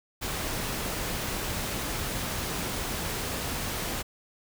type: noise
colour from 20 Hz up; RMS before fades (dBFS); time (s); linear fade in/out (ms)
pink; -32; 0.21-4.03; 20
effects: none